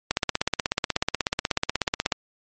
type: click train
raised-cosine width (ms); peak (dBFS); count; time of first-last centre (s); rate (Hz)
0.2; -4; 34; 0.11-2.122; 16.4
effects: MP3 32 kbps